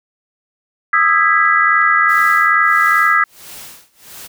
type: chord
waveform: sine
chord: E major seventh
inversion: third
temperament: just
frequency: 1236.1 / 1318.5 / 1648.1 / 1977.8 Hz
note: D#6 / E6 / G#6 / B6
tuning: -12 / 0 / -14 / +2 cents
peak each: -15 dBFS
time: 0.93-3.24 s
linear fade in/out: 5 ms
type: click train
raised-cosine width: 0.3 ms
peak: -24 dBFS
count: 5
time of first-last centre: 1.09-2.545 s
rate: 2.75 Hz
type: noise with tremolo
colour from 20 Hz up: white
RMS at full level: -33 dBFS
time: 2.08-4.28 s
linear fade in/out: 20 ms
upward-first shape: sine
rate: 1.5 Hz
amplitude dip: 95%
effects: none